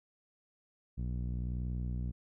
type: tone with low-pass filter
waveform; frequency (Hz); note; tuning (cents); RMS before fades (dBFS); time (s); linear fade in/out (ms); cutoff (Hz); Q
sawtooth; 61.1; B1; -18; -36; 0.97-2.12; 20; 180; 1.3
effects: none